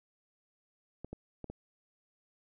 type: clicks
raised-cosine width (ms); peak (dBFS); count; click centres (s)
2; -28; 4; 1.046 / 1.13 / 1.443 / 1.5
effects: none